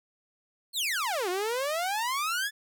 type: exponential two-way sweep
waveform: sawtooth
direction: down then up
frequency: 4490 to 349.2 to 1756 Hz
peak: -24 dBFS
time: 0.73-2.51 s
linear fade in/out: 50 ms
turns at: 1.29 s
effects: none